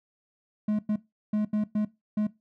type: tone bursts at uneven times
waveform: triangle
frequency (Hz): 211.6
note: G#3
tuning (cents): +33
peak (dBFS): -21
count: 6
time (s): 0.68-0.79 / 0.89-0.96 / 1.33-1.45 / 1.53-1.64 / 1.75-1.85 / 2.17-2.27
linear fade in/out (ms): 5
effects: noise-tail reverb RT60 0.2 s tail -18 dB re dry